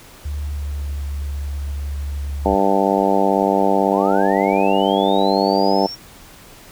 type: tone with pitch glide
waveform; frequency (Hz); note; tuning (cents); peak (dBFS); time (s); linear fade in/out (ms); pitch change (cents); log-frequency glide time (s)
sine; 73 to 71.13; D2 to C#2; -10 to +45; -22; 0.25-2.55; 5; -45; 0.41-0.92
type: harmonic tone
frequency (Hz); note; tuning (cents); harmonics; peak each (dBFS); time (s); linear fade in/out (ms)
98; G2; 0; 2 / 3 / 4 / 5 / 6 / 7 / 8 / 9; -22 / -22 / -22 / -22 / -22 / -22 / -22 / -22; 2.45-5.87; 10
type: linear sweep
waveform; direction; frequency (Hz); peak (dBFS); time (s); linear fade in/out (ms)
sine; up; 751 to 5588; -28; 3.85-5.96; 20
effects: pink hiss -43 dBFS RMS until 6.71 s